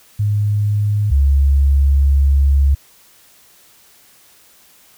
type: tone pair in turn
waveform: sine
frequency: 103.83 / 69.42 Hz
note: G#2 / C#2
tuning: 0 / +3 cents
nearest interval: perfect fifth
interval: 697 cents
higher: first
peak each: -13 / -9 dBFS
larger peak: second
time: 0.19-1.11 / 1.11-2.75 s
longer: second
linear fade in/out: 10 ms
effects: white hiss -49 dBFS RMS until 4.97 s